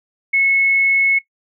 sine tone, 2191 Hz, C#7, 21 cents flat, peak -12 dBFS, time 0.33-1.19 s, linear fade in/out 10 ms, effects noise-tail reverb RT60 0.1 s tail -17 dB re dry

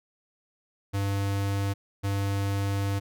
square tone pair in turn, 99.3 / 99.3 Hz, G2 / G2, +23 / +23 cents, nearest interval unison, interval 0 cents, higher neither, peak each -26 / -26 dBFS, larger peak neither, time 0.93-1.74 / 2.03-3 s, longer second, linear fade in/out 20 ms, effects none

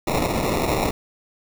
white noise with sample-and-hold, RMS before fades -22 dBFS, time 0.07-0.91 s, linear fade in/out 5 ms, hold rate 1575 Hz, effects none

